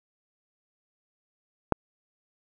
click, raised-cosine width 1 ms, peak -6 dBFS, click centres 1.723 s, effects none

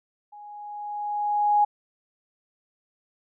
sine tone with level ramp, 830 Hz, G#5, 1 cent flat, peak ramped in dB -42 to -15 dBFS, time 0.32-1.65 s, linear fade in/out 10 ms, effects none

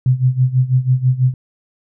sine tone with tremolo, 128.2 Hz, C3, 35 cents flat, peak -8 dBFS, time 0.06-1.34 s, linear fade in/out 2 ms, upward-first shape sine, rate 6.1 Hz, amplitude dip 85%, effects none

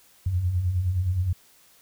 sine beating tone pair, 82.41 / 92.01 Hz, E2 / F#2, 0 / -9 cents, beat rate 9.6 Hz, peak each -31 / -22 dBFS, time 0.26-1.33 s, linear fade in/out 5 ms, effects white hiss -57 dBFS RMS until 1.81 s

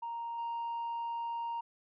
sine tone with level steps, 932.3 Hz, A#5, in tune, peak -35 / -32 dBFS, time 0.02-1.61 s, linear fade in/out 10 ms, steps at 0.38 s, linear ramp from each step 5 ms, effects tanh soft clip ceiling -33 dBFS

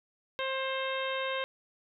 harmonic tone with a mistuned harmonic, 530 Hz, C5, 22 cents sharp, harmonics 1 / 2 / 3 / 4 / 5 / 6 / 7, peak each -34 / -37 / -39 / -40 / -41 / -42 / -42 dBFS, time 0.39-1.44 s, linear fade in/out 0 ms, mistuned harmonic 6, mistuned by -16 cents, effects none

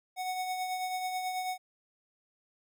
square tone with tremolo, 740 Hz, F#5, in tune, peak -31 dBFS, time 0.16-1.58 s, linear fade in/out 50 ms, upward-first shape triangle, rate 9.2 Hz, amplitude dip 45%, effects none

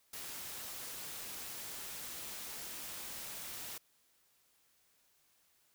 white noise, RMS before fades -45 dBFS, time 0.13-3.78 s, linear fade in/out 5 ms, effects white hiss -72 dBFS RMS until 5.74 s

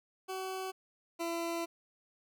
20% pulse tone pair in turn, 377.7 / 336.7 Hz, F#4 / E4, +36 / +37 cents, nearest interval major second, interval 199 cents, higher first, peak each -32 / -29 dBFS, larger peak second, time 0.28-0.72 / 1.19-1.66 s, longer second, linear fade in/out 20 ms, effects none

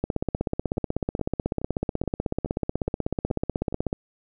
two click trains, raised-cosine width 2 ms, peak -11 / -20 dBFS, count 64 / 9, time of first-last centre 0.04-3.929 / 0.35-3.726 s, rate 16.2 / 2.37 Hz, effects none

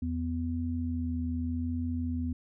sine tone pair together, 83.19 / 248.7 Hz, E2 / B3, +16 / +12 cents, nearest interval octave + perfect fifth, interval 1896 cents, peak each -32 / -32 dBFS, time 0.02-2.33 s, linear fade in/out 5 ms, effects none

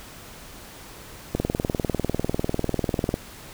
click train, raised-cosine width 2 ms, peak -9 dBFS, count 37, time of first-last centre 1.35-3.141 s, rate 20.1 Hz, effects pink hiss -43 dBFS RMS until 3.53 s

